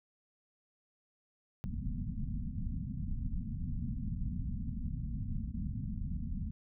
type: low-pass noise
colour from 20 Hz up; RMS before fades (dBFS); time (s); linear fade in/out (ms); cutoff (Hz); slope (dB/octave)
pink; -37; 1.64-6.51; 0; 250; 96
effects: none